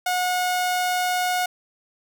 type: tone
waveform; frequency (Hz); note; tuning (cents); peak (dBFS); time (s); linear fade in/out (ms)
sawtooth; 726; F#5; -33; -17; 0.06-1.46; 5
effects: none